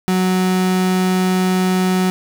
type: tone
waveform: 35% pulse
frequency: 185 Hz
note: F#3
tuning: in tune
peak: -12 dBFS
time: 0.08-2.1 s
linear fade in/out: 0 ms
effects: none